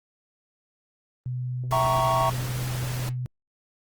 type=tone; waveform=sine; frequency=125.3 Hz; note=B2; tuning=25 cents sharp; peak=-27 dBFS; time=1.26-3.26 s; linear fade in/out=0 ms
type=noise; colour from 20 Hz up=pink; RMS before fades=-35 dBFS; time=1.71-3.09 s; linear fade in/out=0 ms
type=chord; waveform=triangle; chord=E diminished seventh; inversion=none; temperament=equal with one note detuned; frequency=659.3 / 769.6 / 932.3 / 1108.7 Hz; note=E5 / G5 / Bb5 / Db6; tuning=0 / -32 / 0 / 0 cents; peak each=-24 / -28 / -24 / -23 dBFS; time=1.72-2.3 s; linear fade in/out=5 ms
effects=Opus 24 kbps